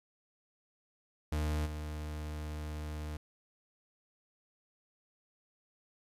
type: tone with level steps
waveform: 40% pulse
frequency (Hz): 76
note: D#2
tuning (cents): -40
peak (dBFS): -30 / -37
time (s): 1.32-3.17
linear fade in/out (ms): 5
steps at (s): 1.65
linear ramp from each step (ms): 20
effects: resampled to 32000 Hz + 11-bit